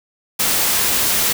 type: noise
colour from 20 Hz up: white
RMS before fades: -17 dBFS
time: 0.39-1.33 s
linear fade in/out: 10 ms
effects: none